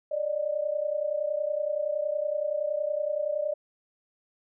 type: tone pair together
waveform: sine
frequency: 576.3 / 607 Hz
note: D5 / D#5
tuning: -33 / -43 cents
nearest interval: minor second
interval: 90 cents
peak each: -30 / -28 dBFS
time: 0.11-3.54 s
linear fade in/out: 10 ms
effects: none